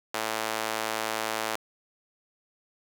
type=tone with high-pass filter; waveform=sawtooth; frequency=110 Hz; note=A2; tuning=in tune; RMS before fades=-31 dBFS; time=0.14-1.56 s; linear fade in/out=5 ms; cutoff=670 Hz; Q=0.81; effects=8-bit

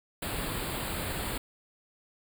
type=band-stop noise; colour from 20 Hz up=pink; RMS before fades=-34 dBFS; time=0.22-1.38 s; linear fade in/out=5 ms; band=4700 to 7500 Hz; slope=96 dB/octave; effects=none

